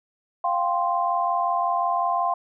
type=chord; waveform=sine; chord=F suspended second; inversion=none; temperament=equal; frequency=698.5 / 784 / 1046.5 Hz; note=F5 / G5 / C6; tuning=0 / 0 / 0 cents; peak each=-24 / -27 / -24 dBFS; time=0.44-2.34 s; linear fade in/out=5 ms; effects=none